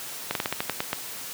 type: slowing click train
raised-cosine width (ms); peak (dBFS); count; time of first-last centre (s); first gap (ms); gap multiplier
0.3; -9; 9; 0.31-0.93; 42; 1.17
effects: white hiss -37 dBFS RMS until 1.33 s + high-pass 100 Hz 12 dB/octave